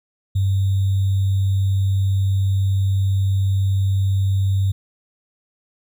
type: tone with sample-and-hold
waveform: sine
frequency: 97 Hz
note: G2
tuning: 18 cents flat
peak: -15 dBFS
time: 0.35-4.72 s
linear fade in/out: 10 ms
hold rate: 3675 Hz
effects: none